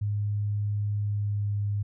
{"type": "tone with pitch glide", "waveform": "sine", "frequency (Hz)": [103.4, 102.33], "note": ["G#2", "G#2"], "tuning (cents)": [-7, -25], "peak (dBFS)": -25, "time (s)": [0.01, 1.83], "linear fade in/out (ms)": 10, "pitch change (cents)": -18, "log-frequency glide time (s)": [0.97, 1.61], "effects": []}